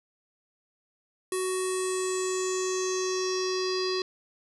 square tone with low-pass filter sweep, 372.1 Hz, F#4, 10 cents sharp, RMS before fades -29 dBFS, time 1.32-4.02 s, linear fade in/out 2 ms, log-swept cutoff 10000 to 4600 Hz, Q 6.7, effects none

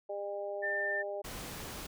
harmonic tone, 201.5 Hz, G3, 48 cents sharp, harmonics 2 / 3 / 4, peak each -41 / -37 / -45 dBFS, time 0.09-1.22 s, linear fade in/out 10 ms
sine tone, 1791 Hz, A6, 30 cents sharp, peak -32 dBFS, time 0.62-1.03 s, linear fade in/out 20 ms
pink noise, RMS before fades -43 dBFS, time 1.24-1.87 s, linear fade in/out 10 ms
effects none

